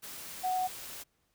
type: tone in noise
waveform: sine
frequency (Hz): 740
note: F#5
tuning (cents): 0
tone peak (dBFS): -28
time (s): 0.43-0.68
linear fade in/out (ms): 20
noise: white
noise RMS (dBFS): -44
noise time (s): 0.02-1.04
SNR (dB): +13
effects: pink hiss -75 dBFS RMS until 1.34 s